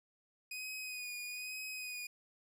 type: tone with vibrato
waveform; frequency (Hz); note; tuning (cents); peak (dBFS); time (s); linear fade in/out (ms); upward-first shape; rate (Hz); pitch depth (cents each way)
sawtooth; 2489; D#7; 0; -38; 0.51-2.07; 5; sine; 1.1; 30
effects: none